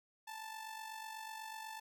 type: tone with amplitude modulation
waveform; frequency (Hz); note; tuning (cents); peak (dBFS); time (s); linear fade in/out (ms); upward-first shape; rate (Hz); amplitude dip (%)
sawtooth; 880; A5; 0; -39; 0.27-1.8; 10; sine; 48.1; 55
effects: none